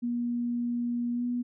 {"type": "tone with pitch glide", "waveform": "sine", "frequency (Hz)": [239.6, 243.6], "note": ["A#3", "B3"], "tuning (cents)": [48, -24], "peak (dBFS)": -27, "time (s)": [0.02, 1.43], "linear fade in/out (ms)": 20, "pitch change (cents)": 28, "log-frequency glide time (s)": [1.13, 1.24], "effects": []}